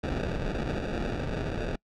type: noise with sample-and-hold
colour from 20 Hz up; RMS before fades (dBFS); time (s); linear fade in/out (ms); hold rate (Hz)
pink; -31; 0.03-1.76; 10; 1050
effects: noise-tail reverb RT60 0.1 s tail -26 dB re dry + low-pass 4000 Hz 12 dB/octave